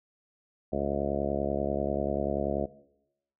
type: harmonic tone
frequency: 70.3 Hz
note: C#2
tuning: 25 cents sharp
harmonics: 1 / 2 / 3 / 4 / 5 / 6 / 7 / 8 / 9 / 10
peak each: -38 / -39 / -34 / -38 / -35 / -36 / -38 / -35 / -34 / -40 dBFS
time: 0.72-2.66 s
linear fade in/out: 10 ms
effects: noise-tail reverb RT60 0.8 s tail -18 dB re dry